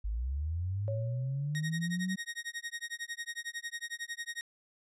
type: linear sweep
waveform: sine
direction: up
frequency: 49 to 191.3 Hz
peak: -31 dBFS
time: 0.04-2.16 s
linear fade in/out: 10 ms
type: tone with exponential decay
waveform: sine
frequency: 554.4 Hz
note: C#5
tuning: in tune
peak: -34 dBFS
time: 0.88-1.67 s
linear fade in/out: 0 ms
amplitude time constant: 170 ms
type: tone with tremolo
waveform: sawtooth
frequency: 1871 Hz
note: A#6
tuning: 6 cents sharp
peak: -31 dBFS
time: 1.55-4.41 s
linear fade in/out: 0 ms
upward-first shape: sine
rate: 11 Hz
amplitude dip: 100%
effects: low-pass 10000 Hz 12 dB/octave